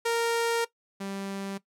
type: tone pair in turn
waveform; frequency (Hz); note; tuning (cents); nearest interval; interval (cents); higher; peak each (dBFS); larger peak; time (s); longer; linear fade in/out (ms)
sawtooth; 464.2 / 196.36; A#4 / G3; -7 / +3; octave + minor third; 1490; first; -20 / -29; first; 0.05-0.65 / 1-1.58; first; 10
effects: noise-tail reverb RT60 0.1 s tail -18 dB re dry + low-pass 12000 Hz 12 dB/octave

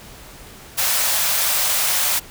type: high-pass noise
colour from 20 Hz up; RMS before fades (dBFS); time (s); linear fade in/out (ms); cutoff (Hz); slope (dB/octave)
white; -19; 0.77-2.2; 20; 530; 48
effects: pink hiss -41 dBFS RMS until 2.3 s

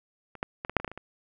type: clicks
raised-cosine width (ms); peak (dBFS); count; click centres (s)
0.5; -29 / -14 / -18 / -18 / -6 / -23 / -16 / -20 / -26 / -24; 10; 0.353 / 0.429 / 0.649 / 0.696 / 0.767 / 0.8 / 0.846 / 0.878 / 0.916 / 0.976
effects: none

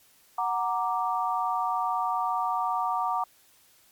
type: chord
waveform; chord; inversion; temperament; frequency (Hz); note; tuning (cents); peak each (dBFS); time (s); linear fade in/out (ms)
sine; Gb augmented; none; equal; 740 / 932.3 / 1174.7; Gb5 / Bb5 / D6; 0 / 0 / 0; -29; 0.38-3.24; 5
effects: white hiss -60 dBFS RMS until 3.91 s + MP3 96 kbps

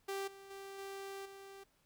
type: tone with level steps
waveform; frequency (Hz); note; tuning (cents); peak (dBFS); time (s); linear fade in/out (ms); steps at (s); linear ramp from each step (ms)
sawtooth; 392; G4; 0; -34 / -49 / -43 / -40 / -47; 0.08-1.64; 10; 0.27 / 0.5 / 0.78 / 1.25; 10
effects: pink hiss -74 dBFS RMS until 1.85 s

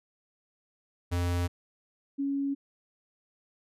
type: tone pair in turn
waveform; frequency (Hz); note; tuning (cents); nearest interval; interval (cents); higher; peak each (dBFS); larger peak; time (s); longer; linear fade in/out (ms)
square / sine; 87.8 / 278.2; F2 / C#4; +10 / +6; octave + minor sixth; 1996; second; -27; neither; 1.11-1.48 / 2.18-2.55; neither; 20
effects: resampled to 32000 Hz

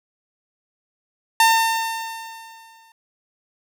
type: tone with exponential decay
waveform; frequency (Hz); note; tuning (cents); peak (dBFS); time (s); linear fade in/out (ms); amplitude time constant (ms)
sawtooth; 904; A5; +47; -7; 1.4-2.92; 2; 330
effects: none

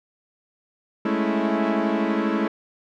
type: chord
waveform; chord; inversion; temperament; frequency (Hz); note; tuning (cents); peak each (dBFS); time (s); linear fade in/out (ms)
sawtooth; A major seventh; third; equal; 207.7 / 220 / 277.2 / 329.6; G#3 / A3 / C#4 / E4; 0 / 0 / 0 / 0; -22 / -21 / -24 / -21; 1.05-2.48; 5
effects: low-pass 2000 Hz 12 dB/octave

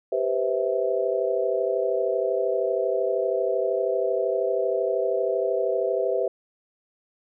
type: chord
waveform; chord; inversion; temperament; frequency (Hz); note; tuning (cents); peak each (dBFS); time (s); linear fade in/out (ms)
sine; C major seventh; second; just; 392.4 / 490.5 / 523.3 / 654.1; G4 / B4 / C5 / E5; +2 / -12 / 0 / -14; -27; 0.12-6.28; 5
effects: none

